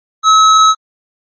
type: tone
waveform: square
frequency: 1289 Hz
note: E6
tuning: 39 cents flat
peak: -5 dBFS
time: 0.23-0.75 s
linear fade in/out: 50 ms
effects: MP3 32 kbps